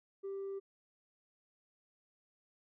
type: tone with tanh clipping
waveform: triangle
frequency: 392 Hz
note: G4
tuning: in tune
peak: -39 dBFS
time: 0.23-0.6 s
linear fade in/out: 20 ms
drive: 6 dB
effects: none